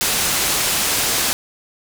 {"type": "low-pass noise", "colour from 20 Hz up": "white", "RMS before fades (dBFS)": -19, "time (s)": [0.01, 1.33], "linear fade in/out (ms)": 0, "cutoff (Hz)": 11000, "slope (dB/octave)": 12, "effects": []}